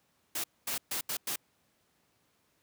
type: noise bursts at uneven times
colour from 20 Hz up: white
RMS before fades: -34 dBFS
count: 5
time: 0.35-0.44 / 0.67-0.78 / 0.91-1.01 / 1.09-1.17 / 1.27-1.36 s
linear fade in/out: 5 ms
effects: pink hiss -72 dBFS RMS until 2.62 s + high-pass 100 Hz 12 dB/octave